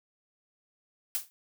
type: noise with exponential decay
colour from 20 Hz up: blue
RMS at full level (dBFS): -27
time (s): 1.15-1.3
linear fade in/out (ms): 0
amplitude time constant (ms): 32
effects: none